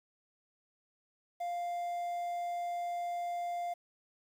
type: tone with quantisation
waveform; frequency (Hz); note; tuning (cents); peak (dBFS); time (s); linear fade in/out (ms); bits
triangle; 698.5; F5; 0; -32; 1.4-3.74; 10; 10
effects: none